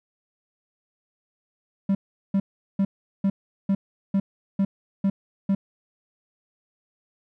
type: tone bursts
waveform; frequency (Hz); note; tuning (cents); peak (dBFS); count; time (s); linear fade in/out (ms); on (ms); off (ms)
triangle; 196; G3; 0; -16; 9; 1.89-5.55; 5; 60; 390
effects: none